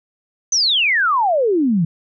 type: exponential sweep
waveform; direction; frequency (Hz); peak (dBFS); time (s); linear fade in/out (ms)
sine; down; 6272 to 155.56; -13; 0.52-1.85; 5
effects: none